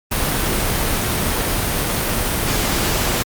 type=noise; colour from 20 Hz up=pink; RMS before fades=-19 dBFS; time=0.11-3.23 s; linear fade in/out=10 ms; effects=Opus 32 kbps